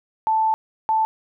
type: tone pair in turn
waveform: sine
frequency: 880 / 880 Hz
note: A5 / A5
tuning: 0 / 0 cents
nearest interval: unison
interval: 0 cents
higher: neither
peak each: -16 dBFS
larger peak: neither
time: 0.27-0.54 / 0.89-1.05 s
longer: first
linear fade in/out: 0 ms
effects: none